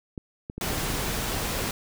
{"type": "clicks", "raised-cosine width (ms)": 3, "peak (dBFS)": -21, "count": 8, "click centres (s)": [0.178, 0.499, 0.58, 0.706, 0.834, 0.902, 0.94, 1.082]}
{"type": "noise", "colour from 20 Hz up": "pink", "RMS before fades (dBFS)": -29, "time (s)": [0.61, 1.71], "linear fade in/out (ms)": 2}
{"effects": []}